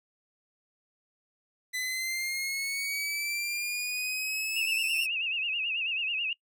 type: linear sweep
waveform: sawtooth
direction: up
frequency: 2002 to 2716 Hz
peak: -27 dBFS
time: 1.73-5.07 s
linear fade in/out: 20 ms
type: tone with vibrato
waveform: sine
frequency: 2682 Hz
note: E7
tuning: 29 cents sharp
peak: -28 dBFS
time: 4.56-6.33 s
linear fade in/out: 2 ms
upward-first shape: sine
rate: 9.2 Hz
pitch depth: 110 cents each way
effects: noise-tail reverb RT60 0.1 s tail -23 dB re dry